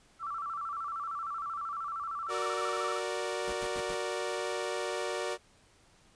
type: tone with vibrato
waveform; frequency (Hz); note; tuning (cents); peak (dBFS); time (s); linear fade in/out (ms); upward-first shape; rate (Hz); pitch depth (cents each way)
sine; 1244.5; D#6; 0; -34; 0.19-3.01; 50; square; 13; 120
type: chord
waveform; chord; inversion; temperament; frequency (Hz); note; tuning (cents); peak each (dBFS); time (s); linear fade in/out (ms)
sawtooth; Gb augmented; none; equal; 370 / 466.2 / 587.3; Gb4 / Bb4 / D5; 0 / 0 / 0; -33; 2.28-5.38; 50
type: noise bursts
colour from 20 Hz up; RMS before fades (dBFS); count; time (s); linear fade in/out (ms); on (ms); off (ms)
pink; -42; 4; 3.47-3.951; 10; 64; 75
effects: pink hiss -63 dBFS RMS until 6.15 s + resampled to 22050 Hz